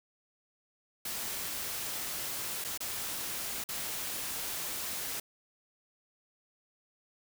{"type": "noise with dropouts", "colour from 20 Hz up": "white", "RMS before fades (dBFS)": -37, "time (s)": [1.05, 5.2], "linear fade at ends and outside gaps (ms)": 5, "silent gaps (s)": [[2.642, 2.646], [2.776, 2.804], [3.64, 3.688]], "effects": []}